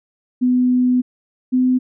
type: tone pair in turn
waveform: sine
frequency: 250.3 / 254.2 Hz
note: B3 / C4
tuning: +23 / -50 cents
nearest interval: unison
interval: 27 cents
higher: second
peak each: -12 dBFS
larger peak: neither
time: 0.41-1.02 / 1.52-1.79 s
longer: first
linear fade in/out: 20 ms
effects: none